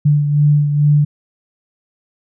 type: beating tone pair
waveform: sine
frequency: 146.83 / 149.13 Hz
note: D3 / D3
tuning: 0 / +27 cents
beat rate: 2.3 Hz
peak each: -10 / -19 dBFS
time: 0.05-1.05 s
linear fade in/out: 10 ms
effects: none